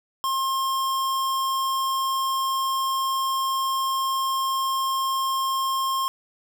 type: tone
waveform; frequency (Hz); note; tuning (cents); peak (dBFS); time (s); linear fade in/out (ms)
square; 1067; C6; +34; -23; 0.24-6.08; 0
effects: none